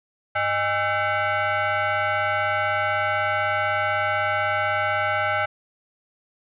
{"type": "tone with frequency modulation", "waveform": "sine", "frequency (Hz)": 100, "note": "G2", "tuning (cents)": 35, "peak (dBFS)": -20, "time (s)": [0.35, 5.46], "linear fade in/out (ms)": 10, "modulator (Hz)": 716, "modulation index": 2.7, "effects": []}